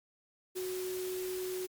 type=tone in noise; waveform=sine; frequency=369.2 Hz; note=F#4; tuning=4 cents flat; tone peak=-35 dBFS; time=0.55-1.67 s; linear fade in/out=20 ms; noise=white; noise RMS=-45 dBFS; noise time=0.55-1.67 s; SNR=+7 dB; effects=Opus 48 kbps